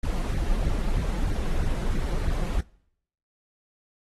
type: noise with flanger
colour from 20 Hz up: brown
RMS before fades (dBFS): -25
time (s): 0.03-2.61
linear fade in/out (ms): 5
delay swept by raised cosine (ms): 0.47 to 5.87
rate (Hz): 3.1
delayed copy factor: +0.95
effects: noise-tail reverb RT60 0.7 s tail -23 dB re dry + AAC 32 kbps

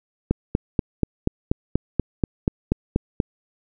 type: click train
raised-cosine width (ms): 3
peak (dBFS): -5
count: 13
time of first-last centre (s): 0.31-3.202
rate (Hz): 4.15
effects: none

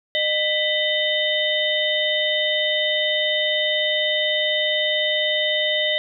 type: harmonic tone with a mistuned harmonic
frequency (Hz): 610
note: D#5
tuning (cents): -34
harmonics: 1 / 3 / 5 / 6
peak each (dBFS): -24 / -24 / -24 / -24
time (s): 0.15-5.98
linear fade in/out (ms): 0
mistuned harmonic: 3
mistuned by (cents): +140
effects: none

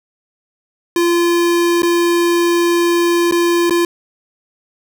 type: tone with dropouts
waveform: square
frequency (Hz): 344.1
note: F4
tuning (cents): -26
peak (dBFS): -12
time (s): 0.96-3.85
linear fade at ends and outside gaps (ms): 2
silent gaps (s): 1.821-1.831 / 3.312-3.322 / 3.697-3.707
effects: none

